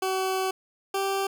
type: tone pair in turn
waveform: 20% pulse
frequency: 378.3 / 390.5 Hz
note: F#4 / G4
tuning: +38 / -7 cents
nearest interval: minor second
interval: 55 cents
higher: second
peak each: -20 dBFS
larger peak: neither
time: 0.02-0.51 / 0.94-1.27 s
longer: first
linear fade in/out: 5 ms
effects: none

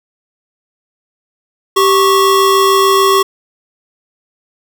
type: tone pair together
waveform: square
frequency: 389.6 / 1102 Hz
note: G4 / C#6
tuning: -11 / -11 cents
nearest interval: octave + tritone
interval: 1800 cents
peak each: -11 dBFS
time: 1.76-3.23 s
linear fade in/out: 10 ms
effects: none

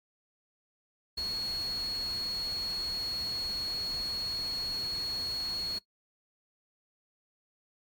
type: tone in noise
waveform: sine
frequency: 4331 Hz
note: C#8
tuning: 41 cents flat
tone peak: -31 dBFS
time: 1.17-5.79 s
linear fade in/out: 10 ms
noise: pink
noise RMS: -45 dBFS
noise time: 1.17-5.79 s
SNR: +11 dB
effects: noise-tail reverb RT60 0.1 s tail -19 dB re dry + MP3 96 kbps

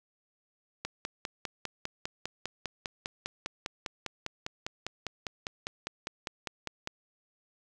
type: click train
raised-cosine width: 0.2 ms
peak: -17 dBFS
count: 31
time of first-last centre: 0.85-6.874 s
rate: 4.98 Hz
effects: none

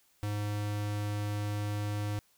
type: tone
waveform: square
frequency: 103.83 Hz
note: G#2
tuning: in tune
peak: -32 dBFS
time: 0.23-2.19 s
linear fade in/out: 0 ms
effects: white hiss -68 dBFS RMS until 2.37 s

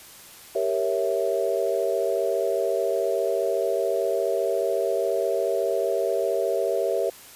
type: chord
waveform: sine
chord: G diminished seventh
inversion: none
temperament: equal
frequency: 392 / 466.2 / 554.4 / 659.3 Hz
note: G4 / Bb4 / Db5 / Fb5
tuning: 0 / 0 / 0 / 0 cents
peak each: -27 dBFS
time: 0.55-7.1 s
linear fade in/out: 5 ms
effects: white hiss -46 dBFS RMS until 7.35 s + resampled to 32000 Hz

